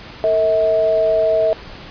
sine tone pair together, 452.3 / 643.5 Hz, A4 / E5, +48 / -42 cents, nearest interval tritone, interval 610 cents, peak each -20 / -13 dBFS, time 0.24-1.53 s, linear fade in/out 0 ms, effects pink hiss -36 dBFS RMS until 1.9 s + resampled to 11025 Hz

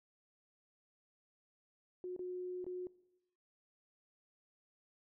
sine tone with dropouts, 362.9 Hz, F#4, 34 cents flat, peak -40 dBFS, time 2.04-2.87 s, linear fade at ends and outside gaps 1 ms, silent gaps 2.164-2.192 / 2.644-2.665 s, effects noise-tail reverb RT60 0.9 s tail -20 dB re dry

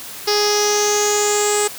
sawtooth tone with low-pass filter sweep, 415.3 Hz, G#4, in tune, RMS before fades -17 dBFS, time 0.27-1.68 s, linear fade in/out 10 ms, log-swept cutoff 5200 to 8100 Hz, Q 8.9, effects white hiss -33 dBFS RMS until 1.78 s + high-pass 60 Hz 12 dB/octave

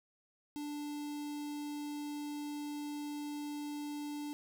square tone with notch filter, 293.7 Hz, D4, in tune, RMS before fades -41 dBFS, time 0.56-4.33 s, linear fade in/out 0 ms, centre 1600 Hz, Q 1.1, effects none

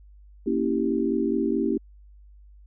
sine chord, A# diminished seventh, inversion none, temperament equal with one note detuned, 233.1 / 277.2 / 327 / 392 Hz, A#3 / C#4 / E4 / G4, 0 / 0 / -14 / 0 cents, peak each -27 dBFS, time 0.46-1.78 s, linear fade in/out 10 ms, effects added 50 Hz sine -47 dBFS peak until 2.66 s

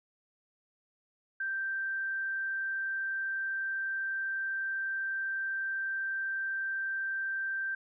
sine tone, 1568 Hz, G6, in tune, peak -31 dBFS, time 1.4-7.75 s, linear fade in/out 5 ms, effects none

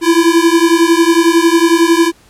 square beating tone pair, 329.6 / 340.6 Hz, E4 / F4, 0 / -43 cents, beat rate 11 Hz, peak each -11 dBFS, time 0.01-2.12 s, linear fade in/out 50 ms, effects pink hiss -47 dBFS RMS until 2.29 s + low-pass 12000 Hz 12 dB/octave

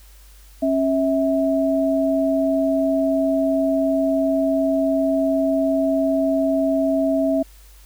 sine tone pair together, 272.8 / 649.9 Hz, C#4 / E5, -28 / -25 cents, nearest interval octave + minor third, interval 1503 cents, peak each -19 dBFS, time 0.62-7.43 s, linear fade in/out 10 ms, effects added 50 Hz sine -44 dBFS peak until 7.85 s + white hiss -52 dBFS RMS until 7.85 s

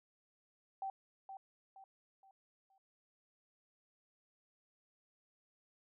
sine tone with echo, 775 Hz, G5, 20 cents flat, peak -38 dBFS, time 0.82-0.9 s, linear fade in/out 2 ms, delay 470 ms, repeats 4, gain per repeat -8 dB, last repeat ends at 2.78 s, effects none

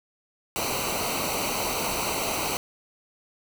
pink noise with comb filter, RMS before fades -28 dBFS, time 0.56-2.57 s, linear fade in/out 0 ms, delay 0.58 ms, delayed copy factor -0.8, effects none

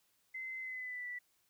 sine tone with pitch glide, 2058 to 1966.2 Hz, C7 to B6, -29 to -8 cents, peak -40 dBFS, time 0.34-1.19 s, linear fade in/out 10 ms, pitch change -79 cents, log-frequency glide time 0.6-1.07 s, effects white hiss -75 dBFS RMS until 1.49 s

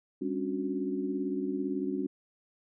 sine tone cluster, 200.1 / 274.1 / 292 / 366.6 Hz, G3 / C#4 / D4 / F#4, +36 / -19 / -10 / -16 cents, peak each -37 / -33 / -37 / -35 dBFS, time 0.21-2.07 s, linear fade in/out 10 ms, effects none

